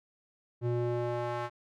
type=tone with band-pass filter sweep; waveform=square; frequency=120.2 Hz; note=B2; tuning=46 cents flat; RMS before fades=-32 dBFS; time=0.61-1.5 s; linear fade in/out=50 ms; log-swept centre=250 to 1100 Hz; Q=1.2; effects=none